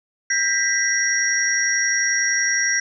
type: tone cluster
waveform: sine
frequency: 1593 / 1863 / 1974 / 5660 Hz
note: G6 / A#6 / B6 / F8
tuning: +27 / -2 / -1 / +22 cents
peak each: -23 / -29 / -22 / -21 dBFS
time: 0.3-2.8 s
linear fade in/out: 5 ms
effects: none